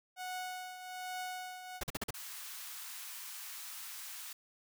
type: tone with tremolo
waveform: sawtooth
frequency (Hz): 736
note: F#5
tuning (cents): -9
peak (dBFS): -34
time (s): 0.16-1.81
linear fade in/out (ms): 50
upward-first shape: triangle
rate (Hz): 1.2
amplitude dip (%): 65
type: noise bursts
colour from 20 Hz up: pink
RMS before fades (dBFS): -37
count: 5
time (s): 1.81-2.107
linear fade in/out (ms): 5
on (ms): 25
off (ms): 43
type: high-pass noise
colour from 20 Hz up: white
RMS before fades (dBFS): -46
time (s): 2.14-4.33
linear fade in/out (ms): 5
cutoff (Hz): 920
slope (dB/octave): 24
effects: none